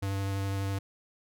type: tone with vibrato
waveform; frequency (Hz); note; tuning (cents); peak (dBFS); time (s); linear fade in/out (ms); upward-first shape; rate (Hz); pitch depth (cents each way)
square; 98; G2; 0; -30; 0.02-0.79; 10; sine; 12; 11
effects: none